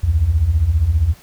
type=beating tone pair; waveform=sine; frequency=69 / 84 Hz; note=C#2 / E2; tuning=-7 / +33 cents; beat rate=15 Hz; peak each=-17 / -13 dBFS; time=0.03-1.14 s; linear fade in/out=10 ms; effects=tanh soft clip ceiling -5 dBFS + pink hiss -46 dBFS RMS until 1.22 s